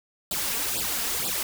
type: noise with flanger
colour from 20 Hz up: white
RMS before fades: -28 dBFS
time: 0.31-1.43 s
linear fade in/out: 2 ms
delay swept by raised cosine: 0.23 to 4.43 ms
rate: 2.1 Hz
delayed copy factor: +1
effects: none